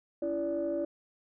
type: tone cluster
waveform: sine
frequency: 284.2 / 335.9 / 579 Hz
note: C#4 / E4 / D5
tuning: +43 / +33 / -25 cents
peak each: -38 / -32 / -31 dBFS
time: 0.22-0.85 s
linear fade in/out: 5 ms
effects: tanh soft clip ceiling -23 dBFS